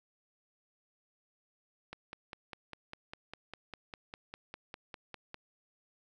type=click train; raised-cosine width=0.3 ms; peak=-27 dBFS; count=18; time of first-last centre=1.93-5.344 s; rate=4.98 Hz; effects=none